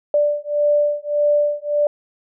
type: beating tone pair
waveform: sine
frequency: 587.3 / 589 Hz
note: D5 / D5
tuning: 0 / +5 cents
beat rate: 1.7 Hz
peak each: -18 dBFS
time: 0.14-1.87 s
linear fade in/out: 2 ms
effects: none